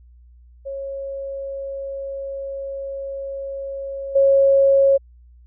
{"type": "tone with level steps", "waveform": "sine", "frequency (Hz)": 548, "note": "C#5", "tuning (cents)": -20, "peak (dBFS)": [-26, -11], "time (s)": [0.65, 4.98], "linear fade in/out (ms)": 20, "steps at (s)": 4.15, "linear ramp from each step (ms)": 10, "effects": ["added 60 Hz sine -45 dBFS peak until 5.46 s"]}